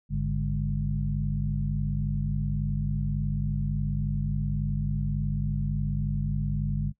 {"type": "harmonic tone with a mistuned harmonic", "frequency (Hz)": 51, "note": "G#1", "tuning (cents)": -31, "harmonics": [1, 2, 3, 4], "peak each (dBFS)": [-30, -33, -28, -34], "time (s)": [0.09, 6.93], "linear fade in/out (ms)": 50, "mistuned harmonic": 3, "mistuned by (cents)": -87, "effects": ["noise-tail reverb RT60 0.1 s tail -22 dB re dry"]}